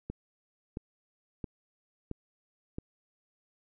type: click train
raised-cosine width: 3 ms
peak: -23 dBFS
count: 5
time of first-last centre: 0.1-2.785 s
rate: 1.49 Hz
effects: none